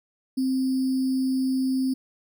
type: tone with sample-and-hold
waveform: sine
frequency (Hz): 261.6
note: C4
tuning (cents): 0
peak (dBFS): -21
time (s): 0.37-1.94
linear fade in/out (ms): 10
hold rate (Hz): 4900
effects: none